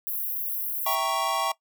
white high-pass noise, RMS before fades -30 dBFS, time 0.07-0.95 s, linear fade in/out 0 ms, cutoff 11000 Hz, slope 96 dB/octave
square chord, E diminished seventh, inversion none, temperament equal, 659.3 / 784 / 932.3 / 1108.7 Hz, E5 / G5 / Bb5 / Db6, 0 / 0 / 0 / 0 cents, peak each -32 / -31 / -32 / -28 dBFS, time 0.86-1.52 s, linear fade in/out 5 ms
effects noise-tail reverb RT60 0.1 s tail -20 dB re dry

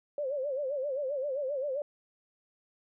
sine tone with vibrato, 552 Hz, C#5, 7 cents flat, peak -30 dBFS, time 0.18-1.82 s, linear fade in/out 2 ms, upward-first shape sine, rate 7.6 Hz, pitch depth 130 cents each way, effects none

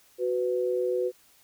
sine tone pair together, 370 / 498.3 Hz, F#4 / B4, 0 / +15 cents, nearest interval perfect fourth, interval 515 cents, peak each -27 dBFS, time 0.18-1.12 s, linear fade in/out 50 ms, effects white hiss -60 dBFS RMS until 1.43 s

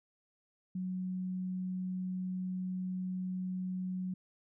sine tone, 184.5 Hz, F#3, 5 cents flat, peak -34 dBFS, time 0.75-4.14 s, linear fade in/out 5 ms, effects none

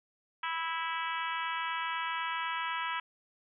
harmonic tone, 328 Hz, E4, 9 cents flat, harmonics 3 / 4 / 5 / 6 / 7 / 8 / 9 / 10, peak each -36 / -38 / -40 / -42 / -43 / -44 / -45 / -46 dBFS, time 0.43-3 s, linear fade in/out 5 ms, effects none

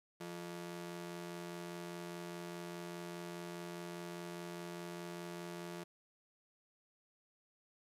sawtooth ring-modulated tone, 260.9 Hz, C4, 5 cents flat, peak -37 dBFS, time 0.2-5.84 s, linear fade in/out 10 ms, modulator 88 Hz, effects resampled to 32000 Hz + 11-bit

